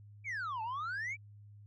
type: exponential two-way sweep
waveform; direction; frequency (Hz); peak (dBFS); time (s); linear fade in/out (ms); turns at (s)
sine; down then up; 2375 to 857 to 2375; -33; 0.24-1.17; 50; 0.62
effects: tanh soft clip ceiling -35 dBFS + added 103 Hz sine -52 dBFS peak until 1.66 s